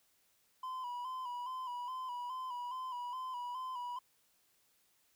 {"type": "tone with vibrato", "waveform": "triangle", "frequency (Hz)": 1001, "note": "B5", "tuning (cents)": 23, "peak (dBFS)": -37, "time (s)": [0.63, 3.99], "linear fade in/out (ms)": 5, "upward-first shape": "square", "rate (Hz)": 2.4, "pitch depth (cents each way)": 46, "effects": ["white hiss -73 dBFS RMS until 5.15 s"]}